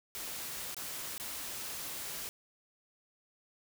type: noise with dropouts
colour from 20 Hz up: white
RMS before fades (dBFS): -41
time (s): 0.15-2.29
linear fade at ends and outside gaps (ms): 0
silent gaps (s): 0.745-0.767 / 1.179-1.199
effects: none